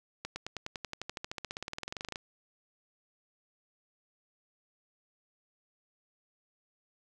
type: accelerating click train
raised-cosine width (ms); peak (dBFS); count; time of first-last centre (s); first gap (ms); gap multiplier
0.2; -20; 30; 0.25-2.158; 110; 0.96
effects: none